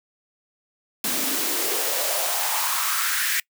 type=noise with high-pass filter sweep; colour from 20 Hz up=white; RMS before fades=-24 dBFS; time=1.04-3.4 s; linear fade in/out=2 ms; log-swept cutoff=220 to 1900 Hz; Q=3.9; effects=noise-tail reverb RT60 0.1 s tail -25 dB re dry